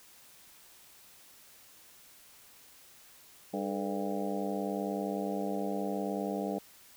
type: harmonic tone with a mistuned harmonic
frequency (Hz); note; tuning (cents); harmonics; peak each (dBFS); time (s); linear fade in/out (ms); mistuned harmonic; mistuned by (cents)
99.3; G2; +23; 2 / 3 / 4 / 5 / 6 / 7 / 8; -36 / -38 / -39 / -40 / -41 / -41 / -42; 3.53-6.59; 10; 4; +120
effects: white hiss -57 dBFS RMS until 6.96 s